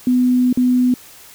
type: tone with dropouts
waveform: sine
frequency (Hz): 250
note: B3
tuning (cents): +21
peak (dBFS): -11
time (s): 0.07-0.94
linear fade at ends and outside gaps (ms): 2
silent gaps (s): 0.528-0.573
effects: white hiss -42 dBFS RMS until 1.34 s